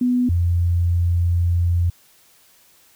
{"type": "tone pair in turn", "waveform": "sine", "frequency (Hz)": [247.7, 86.59], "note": ["B3", "F2"], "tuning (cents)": [5, -14], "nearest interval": "octave + tritone", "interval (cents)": 1819, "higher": "first", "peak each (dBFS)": -15, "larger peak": "neither", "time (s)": [[0.01, 0.29], [0.29, 1.9]], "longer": "second", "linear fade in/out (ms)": 5, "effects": ["white hiss -54 dBFS RMS until 2.95 s"]}